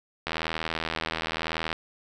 click train, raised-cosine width 0.3 ms, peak -12 dBFS, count 119, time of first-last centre 0.27-1.729 s, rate 80.9 Hz, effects none

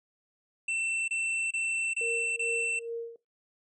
square tone bursts, 2685 Hz, E7, 31 cents sharp, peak -29 dBFS, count 5, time 0.68-2.792 s, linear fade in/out 5 ms, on 400 ms, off 28 ms
sine tone with tremolo, 463.9 Hz, A#4, 8 cents flat, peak -31 dBFS, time 2.01-3.16 s, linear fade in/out 2 ms, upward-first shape sine, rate 2.4 Hz, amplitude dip 80%
effects noise-tail reverb RT60 0.2 s tail -19 dB re dry + resampled to 24000 Hz

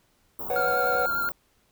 white band-stop noise, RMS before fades -34 dBFS, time 0.39-1.32 s, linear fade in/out 2 ms, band 1200 to 16000 Hz, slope 48 dB/octave
triangle chord, B suspended second, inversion none, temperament just, 493.9 / 555.6 / 740.8 Hz, B4 / C#5 / F#5, 0 / +4 / +2 cents, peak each -26 / -28 / -26 dBFS, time 0.5-1.06 s, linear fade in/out 2 ms
triangle tone with vibrato, 1396.9 Hz, F6, in tune, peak -23 dBFS, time 0.56-1.29 s, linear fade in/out 0 ms, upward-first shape sine, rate 10 Hz, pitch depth 25 cents each way
effects pink hiss -66 dBFS RMS until 1.71 s

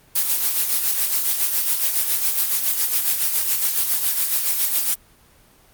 blue noise with tremolo, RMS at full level -18 dBFS, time 0.15-4.95 s, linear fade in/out 10 ms, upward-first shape sine, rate 7.2 Hz, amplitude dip 50%, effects pink hiss -53 dBFS RMS until 5.73 s + Opus 24 kbps

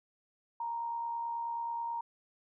sine tone with amplitude modulation, 932.3 Hz, A#5, in tune, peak -32 dBFS, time 0.6-2.01 s, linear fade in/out 5 ms, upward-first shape sine, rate 69.3 Hz, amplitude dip 35%, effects none

